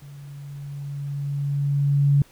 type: tone with level ramp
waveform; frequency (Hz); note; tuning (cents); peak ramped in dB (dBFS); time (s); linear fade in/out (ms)
sine; 141.7; C#3; +38; -39 to -13; 0.02-2.22; 2
effects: pink hiss -54 dBFS RMS until 2.31 s